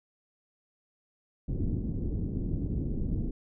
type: low-pass noise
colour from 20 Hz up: pink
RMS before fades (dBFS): -31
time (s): 1.48-3.31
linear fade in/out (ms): 5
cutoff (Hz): 320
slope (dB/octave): 24
effects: none